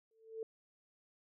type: tone with exponential growth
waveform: sine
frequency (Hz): 445.7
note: A4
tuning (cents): +22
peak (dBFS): -36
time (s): 0.11-0.43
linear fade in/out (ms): 2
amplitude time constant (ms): 69
effects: none